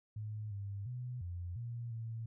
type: tone with pitch steps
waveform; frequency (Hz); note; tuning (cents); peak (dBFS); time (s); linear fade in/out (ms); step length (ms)
sine; 107 / 100.1 / 124.1 / 87.9 / 118.1 / 113.6; A2 / G2 / B2 / F2 / A#2 / A#2; -48 / +37 / +9 / +12 / +23 / -44; -39; 0.16-2.26; 5; 350
effects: none